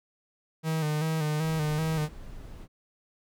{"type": "tone with vibrato", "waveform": "45% pulse", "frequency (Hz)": 155.56, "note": "D#3", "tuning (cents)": 0, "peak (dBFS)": -26, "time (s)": [0.63, 2.09], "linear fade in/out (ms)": 50, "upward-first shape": "square", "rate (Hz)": 2.6, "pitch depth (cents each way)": 44}
{"type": "noise", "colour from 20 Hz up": "brown", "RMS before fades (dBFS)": -43, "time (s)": [1.43, 2.68], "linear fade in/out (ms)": 50}
{"effects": []}